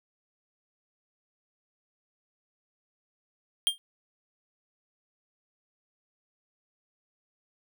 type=tone with exponential decay; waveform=square; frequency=3200 Hz; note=G7; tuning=35 cents sharp; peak=-18 dBFS; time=3.67-3.78 s; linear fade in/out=0 ms; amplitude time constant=23 ms; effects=none